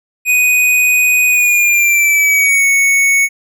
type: tone with pitch glide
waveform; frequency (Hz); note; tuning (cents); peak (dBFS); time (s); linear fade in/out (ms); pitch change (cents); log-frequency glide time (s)
square; 2489 to 2217; D#7 to C#7; 0 to 0; -9; 0.25-3.29; 50; -200; 1.28-2.65
effects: none